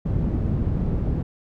white low-pass noise, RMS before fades -23 dBFS, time 0.05-1.23 s, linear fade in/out 10 ms, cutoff 140 Hz, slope 12 dB/octave, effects none

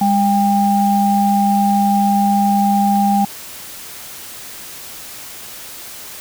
sine tone pair together, 202.7 / 797.8 Hz, G#3 / G5, -42 / +30 cents, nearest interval 2 octaves, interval 2372 cents, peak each -14 dBFS, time 0.01-3.25 s, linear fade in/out 5 ms, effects white hiss -33 dBFS RMS until 6.2 s

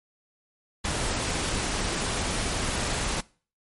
pink noise, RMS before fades -28 dBFS, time 0.84-3.21 s, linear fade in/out 10 ms, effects noise-tail reverb RT60 0.4 s tail -22 dB re dry + MP3 48 kbps

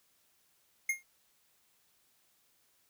square tone with exponential decay, 2136 Hz, C7, 35 cents sharp, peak -26 dBFS, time 0.89-1.03 s, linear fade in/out 5 ms, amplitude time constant 29 ms, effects white hiss -71 dBFS RMS until 2.89 s

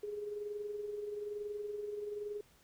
sine tone with amplitude modulation, 415.3 Hz, G#4, in tune, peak -36 dBFS, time 0.03-2.41 s, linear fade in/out 5 ms, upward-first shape sine, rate 21.1 Hz, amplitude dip 50%, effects pink hiss -66 dBFS RMS until 2.63 s

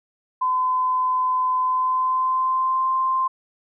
sine tone with pitch glide, 1019 to 1045.8 Hz, C6 to C6, -46 to -1 cents, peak -18 dBFS, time 0.41-3.28 s, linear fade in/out 10 ms, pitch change +45 cents, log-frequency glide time 1.59-2.89 s, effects none

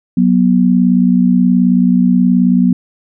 sine tone pair together, 185 / 243.7 Hz, F#3 / B3, 0 / -23 cents, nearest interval perfect fourth, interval 477 cents, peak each -10 dBFS, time 0.17-2.73 s, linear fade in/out 5 ms, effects none

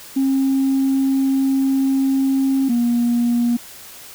sine tone pair in turn, 269.1 / 238.5 Hz, C4 / A#3, +49 / +40 cents, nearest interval major second, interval 209 cents, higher first, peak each -13 / -13 dBFS, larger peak neither, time 0.16-2.69 / 2.69-3.57 s, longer first, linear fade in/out 10 ms, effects tanh soft clip ceiling -11 dBFS + white hiss -39 dBFS RMS until 4.14 s

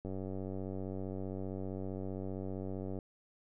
click train, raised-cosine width 2 ms, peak -28 dBFS, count 281, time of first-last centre 0.05-2.988 s, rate 95.3 Hz, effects none

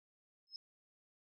sine tone with exponential growth, 5170 Hz, E8, 34 cents flat, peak -40 dBFS, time 0.47-0.56 s, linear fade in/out 1 ms, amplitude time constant 18 ms, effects none

